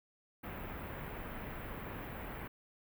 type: band-stop noise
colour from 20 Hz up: pink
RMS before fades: -44 dBFS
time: 0.43-2.48 s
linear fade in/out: 10 ms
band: 2400 to 16000 Hz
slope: 24 dB/octave
effects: none